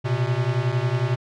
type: beating tone pair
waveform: square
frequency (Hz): 118.8 / 129.8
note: A#2 / C3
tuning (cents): +33 / -13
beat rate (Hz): 11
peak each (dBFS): -24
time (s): 0.04-1.16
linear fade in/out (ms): 20
effects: low-pass 4000 Hz 12 dB/octave